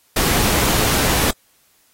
pink noise, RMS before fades -18 dBFS, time 0.16-1.31 s, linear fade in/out 5 ms, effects white hiss -58 dBFS RMS until 1.93 s + AAC 48 kbps

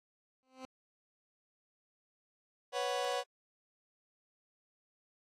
15% pulse tone with exponential growth, 259.9 Hz, C4, 11 cents flat, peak -35 dBFS, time 0.43-0.65 s, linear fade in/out 0 ms, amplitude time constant 47 ms
sawtooth chord, B suspended second, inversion none, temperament just, 493.9 / 555.6 / 740.8 Hz, B4 / C#5 / F#5, 0 / +4 / +2 cents, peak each -33 dBFS, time 2.72-3.24 s, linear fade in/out 50 ms
effects low-pass 7000 Hz 12 dB/octave + AAC 64 kbps

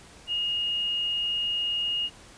sine tone with frequency modulation, 2858 Hz, F7, 39 cents sharp, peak -25 dBFS, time 0.27-2.1 s, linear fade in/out 50 ms, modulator 81.4 Hz, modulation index 0.21, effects pink hiss -50 dBFS RMS until 2.37 s + resampled to 22050 Hz

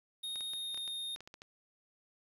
square tone with pitch glide, 3716 to 3686 Hz, A#7 to A#7, -6 to -20 cents, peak -38 dBFS, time 0.23-1.16 s, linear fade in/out 10 ms, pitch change -14 cents, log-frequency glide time 0.48-0.78 s
clicks, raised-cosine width 0.2 ms, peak -32 dBFS, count 11, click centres 0.358 / 0.408 / 0.535 / 0.745 / 0.776 / 0.878 / 1.161 / 1.206 / 1.275 / 1.341 / 1.419 s
effects 10-bit

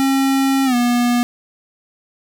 square tone with pitch glide, 270 to 241.9 Hz, C#4 to B3, -45 to -36 cents, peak -14 dBFS, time 0-1.23 s, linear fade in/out 0 ms, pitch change -191 cents, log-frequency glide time 0.65-0.75 s, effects none

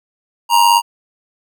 square tone with amplitude modulation, 940 Hz, A#5, 14 cents sharp, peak -6 dBFS, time 0.49-0.82 s, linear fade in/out 50 ms, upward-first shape sine, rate 97.8 Hz, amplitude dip 65%, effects none

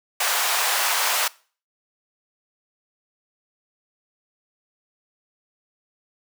pink high-pass noise, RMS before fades -22 dBFS, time 0.2-1.28 s, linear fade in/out 5 ms, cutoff 700 Hz, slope 24 dB/octave, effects noise-tail reverb RT60 0.4 s tail -22 dB re dry

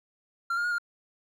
triangle tone with pitch steps, 1378 / 1413 / 1440 / 1407 Hz, F6 / F6 / F#6 / F6, -24 / +20 / -47 / +12 cents, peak -24 dBFS, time 0.5-0.784 s, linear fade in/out 5 ms, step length 71 ms, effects none

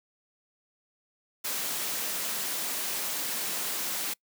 white high-pass noise, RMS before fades -32 dBFS, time 1.44-4.14 s, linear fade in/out 10 ms, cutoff 160 Hz, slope 24 dB/octave, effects noise-tail reverb RT60 0.1 s tail -25 dB re dry

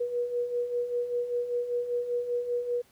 sine beating tone pair, 480.3 / 485.4 Hz, B4 / B4, -48 / -30 cents, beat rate 5.1 Hz, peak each -35 / -28 dBFS, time 0-2.82 s, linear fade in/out 10 ms, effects pink hiss -62 dBFS RMS until 2.91 s + high-pass 60 Hz 12 dB/octave

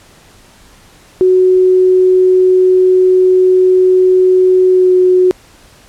sine tone with pitch glide, 370 to 366.6 Hz, F#4 to F#4, 0 to -16 cents, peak -5 dBFS, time 1.21-5.31 s, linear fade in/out 0 ms, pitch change -16 cents, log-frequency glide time 4.71-4.93 s, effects pink hiss -43 dBFS RMS until 5.88 s + low-pass 11000 Hz 12 dB/octave

